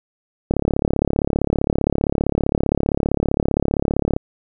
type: click train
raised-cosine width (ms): 2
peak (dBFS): -4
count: 130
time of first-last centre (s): 0.51-4.164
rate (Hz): 35.3
effects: none